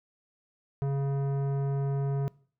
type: tone with tanh clipping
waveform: sine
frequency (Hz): 138.59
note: C#3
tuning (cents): 0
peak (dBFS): -28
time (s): 0.82-2.28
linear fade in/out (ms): 0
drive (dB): 14
effects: noise-tail reverb RT60 0.5 s tail -23 dB re dry